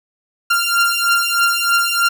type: beating tone pair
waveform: sawtooth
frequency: 1387 / 1390.2 Hz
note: F6 / F6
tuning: -12 / -8 cents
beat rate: 3.2 Hz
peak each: -13 dBFS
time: 0.5-2.09 s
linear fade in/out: 10 ms
effects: none